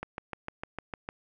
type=click train; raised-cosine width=0.5 ms; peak=-20 dBFS; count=8; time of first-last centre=0.03-1.089 s; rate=6.61 Hz; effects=none